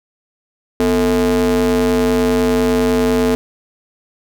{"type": "ring-modulated tone", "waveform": "square", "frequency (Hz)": 98, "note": "G2", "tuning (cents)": 0, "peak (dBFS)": -10, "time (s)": [0.8, 3.35], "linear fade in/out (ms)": 0, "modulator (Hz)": 347, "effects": []}